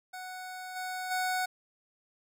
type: tone with level steps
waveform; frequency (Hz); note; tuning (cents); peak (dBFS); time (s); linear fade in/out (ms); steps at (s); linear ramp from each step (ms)
25% pulse; 740; F#5; 0; -36 / -31 / -25; 0.13-1.46; 10; 0.75 / 1.1; 20
effects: none